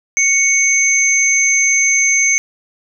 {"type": "tone pair together", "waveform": "sine", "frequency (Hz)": [2217, 6271], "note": ["C#7", "G8"], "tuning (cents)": [0, 0], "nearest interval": "octave + tritone", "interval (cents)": 1800, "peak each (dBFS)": -13, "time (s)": [0.17, 2.38], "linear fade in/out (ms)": 0, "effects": []}